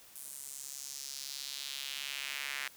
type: tone with high-pass filter sweep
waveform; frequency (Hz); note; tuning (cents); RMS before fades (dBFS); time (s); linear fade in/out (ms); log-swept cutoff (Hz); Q
square; 69.3; C#2; 0; -42; 0.15-2.68; 5; 9900 to 1900; 2
effects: white hiss -57 dBFS RMS until 2.76 s